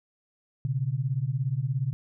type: beating tone pair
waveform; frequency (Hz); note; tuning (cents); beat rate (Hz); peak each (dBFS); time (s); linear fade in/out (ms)
sine; 123.47 / 140.47; B2 / C#3; 0 / +23; 17; -28; 0.65-1.93; 0
effects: none